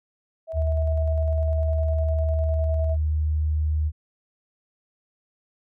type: tone with tremolo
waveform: sine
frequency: 648 Hz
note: E5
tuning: 30 cents flat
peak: -27 dBFS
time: 0.47-2.97 s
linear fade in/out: 50 ms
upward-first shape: square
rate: 9.9 Hz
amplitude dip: 30%
type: tone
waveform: sine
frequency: 76.7 Hz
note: D#2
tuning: 24 cents flat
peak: -20 dBFS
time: 0.53-3.92 s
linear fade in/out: 50 ms
effects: none